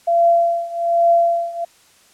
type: tone with tremolo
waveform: sine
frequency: 682 Hz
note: F5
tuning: 41 cents flat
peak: -9 dBFS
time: 0.07-1.65 s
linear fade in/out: 10 ms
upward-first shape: triangle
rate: 1.2 Hz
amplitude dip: 90%
effects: white hiss -52 dBFS RMS until 2.13 s + low-pass 10000 Hz 12 dB/octave